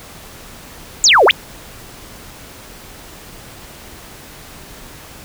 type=exponential two-way sweep; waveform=sine; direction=down then up; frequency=7600 to 358.9 to 3788 Hz; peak=-6 dBFS; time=1.04-1.31 s; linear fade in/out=0 ms; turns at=1.25 s; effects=pink hiss -37 dBFS RMS until 5.24 s